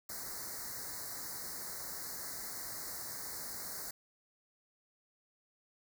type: band-stop noise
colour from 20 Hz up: white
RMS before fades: -43 dBFS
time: 0.09-3.91 s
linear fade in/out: 5 ms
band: 2100 to 4100 Hz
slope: 96 dB/octave
effects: none